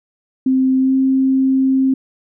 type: tone with pitch glide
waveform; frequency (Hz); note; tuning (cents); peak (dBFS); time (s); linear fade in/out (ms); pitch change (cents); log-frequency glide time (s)
sine; 261.6 to 265.1; C4 to C4; 0 to +23; -11; 0.46-1.94; 5; +23; 0.78-0.94
effects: none